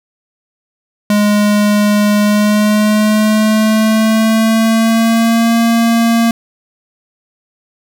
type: tone with pitch glide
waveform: square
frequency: 207.7 to 230.5 Hz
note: G#3 to A#3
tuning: 0 to -19 cents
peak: -9 dBFS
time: 1.1-6.31 s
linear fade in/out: 2 ms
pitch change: +181 cents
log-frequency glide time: 2.22-5.55 s
effects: none